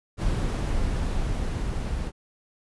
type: noise with level ramp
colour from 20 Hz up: brown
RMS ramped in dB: -24 to -29 dBFS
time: 0.17-2.12 s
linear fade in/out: 50 ms
effects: resampled to 24000 Hz